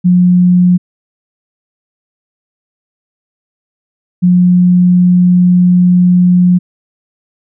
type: tone pair in turn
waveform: sine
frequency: 179.1 / 179.1 Hz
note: F3 / F3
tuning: +44 / +44 cents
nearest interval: unison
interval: 0 cents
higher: neither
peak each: -4 dBFS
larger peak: neither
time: 0.04-0.78 / 4.22-6.59 s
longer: second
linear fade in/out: 20 ms
effects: none